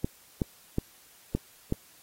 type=clicks; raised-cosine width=3 ms; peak=-13 dBFS; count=5; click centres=0.045 / 0.418 / 0.784 / 1.35 / 1.724 s; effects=white hiss -57 dBFS RMS until 2.02 s + AAC 48 kbps